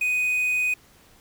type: tone with quantisation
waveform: triangle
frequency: 2493 Hz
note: D#7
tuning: 3 cents sharp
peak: -19 dBFS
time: 0.01-0.74 s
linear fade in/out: 5 ms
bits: 7
effects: pink hiss -55 dBFS RMS until 1.2 s